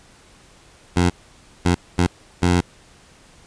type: tone bursts at uneven times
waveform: 15% pulse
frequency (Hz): 88.4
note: F2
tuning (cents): +22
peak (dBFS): -8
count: 4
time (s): 0.96-1.1 / 1.65-1.75 / 1.98-2.07 / 2.42-2.61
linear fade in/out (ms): 10
effects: pink hiss -50 dBFS RMS until 3.46 s + resampled to 22050 Hz